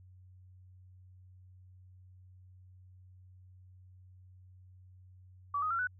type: tone with pitch steps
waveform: sine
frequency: 1147 / 1250.8 / 1364 / 1487.5 Hz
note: D6 / D#6 / F6 / F#6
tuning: -41 / +9 / -41 / +9 cents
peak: -30 dBFS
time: 5.54-5.872 s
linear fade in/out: 5 ms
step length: 83 ms
effects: added 92 Hz sine -54 dBFS peak until 5.99 s